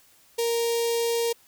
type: tone with notch filter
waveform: sawtooth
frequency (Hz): 466.2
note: A#4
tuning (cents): 0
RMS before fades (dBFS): -25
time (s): 0.38-1.33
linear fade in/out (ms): 10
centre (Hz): 1400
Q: 0.55
effects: white hiss -58 dBFS RMS until 1.47 s

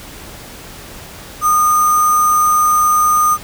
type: tone with sample-and-hold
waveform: sine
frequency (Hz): 1224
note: D#6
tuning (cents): -29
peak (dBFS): -9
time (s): 1.41-3.38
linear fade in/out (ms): 50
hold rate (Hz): 7350
effects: pink hiss -34 dBFS RMS until 3.43 s

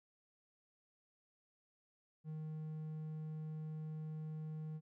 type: tone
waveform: triangle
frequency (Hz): 155.8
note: D#3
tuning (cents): +3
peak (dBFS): -40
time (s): 2.24-4.81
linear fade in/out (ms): 50
effects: none

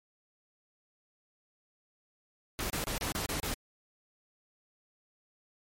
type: noise bursts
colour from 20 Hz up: pink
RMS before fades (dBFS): -34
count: 7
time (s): 2.59-3.54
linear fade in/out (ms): 0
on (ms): 110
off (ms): 30
effects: MP3 64 kbps

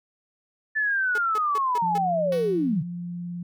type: linear sweep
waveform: sine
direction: down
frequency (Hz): 1760 to 136.4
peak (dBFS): -21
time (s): 0.75-2.83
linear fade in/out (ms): 20
type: tone bursts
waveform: sawtooth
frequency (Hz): 430.6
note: A4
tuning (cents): -37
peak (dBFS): -27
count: 5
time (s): 1.15-1.98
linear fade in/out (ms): 2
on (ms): 30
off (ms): 170
type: tone with vibrato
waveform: sine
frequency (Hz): 174.61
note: F3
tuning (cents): 0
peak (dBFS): -30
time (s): 1.82-3.43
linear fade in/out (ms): 5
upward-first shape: sine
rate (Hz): 19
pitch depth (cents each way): 10
type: tone with exponential decay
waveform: 5% pulse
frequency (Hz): 373.6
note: F#4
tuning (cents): +17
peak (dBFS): -24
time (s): 2.32-2.83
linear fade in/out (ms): 2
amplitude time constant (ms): 110
effects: none

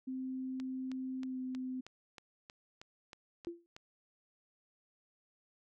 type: tone with pitch glide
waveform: sine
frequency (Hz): 260 to 256.9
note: C4 to C4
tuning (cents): -11 to -32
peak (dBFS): -37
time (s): 0.07-1.81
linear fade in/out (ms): 10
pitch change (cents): -21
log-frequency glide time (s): 1.25-1.39
type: click train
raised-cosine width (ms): 0.2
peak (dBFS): -32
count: 11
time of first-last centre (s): 0.6-3.765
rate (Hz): 3.16
type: tone with exponential decay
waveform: sine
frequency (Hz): 341.8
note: F4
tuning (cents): -37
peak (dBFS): -34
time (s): 3.47-3.66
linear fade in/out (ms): 0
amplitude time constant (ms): 40
effects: none

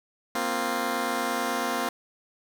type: chord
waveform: 10% pulse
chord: Bb suspended second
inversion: none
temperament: just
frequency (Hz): 233.1 / 262.2 / 349.6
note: Bb3 / C4 / F4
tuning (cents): 0 / +4 / +2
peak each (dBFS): -23 / -22 / -25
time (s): 0.35-1.89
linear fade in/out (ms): 2
effects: none

